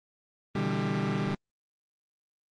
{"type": "chord", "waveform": "sawtooth", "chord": "E minor seventh", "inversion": "second", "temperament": "just", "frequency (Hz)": [123.61, 148.33, 164.81, 197.78], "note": ["B2", "D3", "E3", "G3"], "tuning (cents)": [2, 18, 0, 16], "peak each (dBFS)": [-30, -28, -32, -26], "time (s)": [0.55, 1.35], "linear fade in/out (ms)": 5, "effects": ["low-pass 4000 Hz 12 dB/octave", "Opus 24 kbps"]}